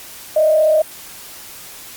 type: tone with frequency modulation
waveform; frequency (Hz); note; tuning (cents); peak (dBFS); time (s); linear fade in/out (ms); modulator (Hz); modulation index
sine; 622.3; D#5; 0; -10; 0.36-0.82; 5; 35.5; 0.52
effects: white hiss -36 dBFS RMS until 1.96 s + Opus 48 kbps